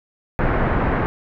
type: low-pass noise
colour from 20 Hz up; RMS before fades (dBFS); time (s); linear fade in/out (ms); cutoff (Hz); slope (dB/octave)
pink; -19; 0.39-1.06; 0; 1800; 24
effects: none